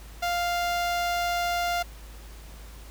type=tone with notch filter; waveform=sawtooth; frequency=698.5 Hz; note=F5; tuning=in tune; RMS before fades=-27 dBFS; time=0.22-1.83 s; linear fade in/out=10 ms; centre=9300 Hz; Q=1.6; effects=added 53 Hz sine -42 dBFS peak until 2.9 s + pink hiss -50 dBFS RMS until 2.9 s